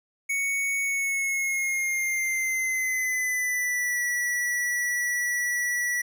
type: tone with pitch glide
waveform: square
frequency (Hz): 2224 to 1947.3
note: C#7 to B6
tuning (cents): +5 to -25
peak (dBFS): -25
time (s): 0.29-6.02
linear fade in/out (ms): 10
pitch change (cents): -230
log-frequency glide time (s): 0.83-4.03
effects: none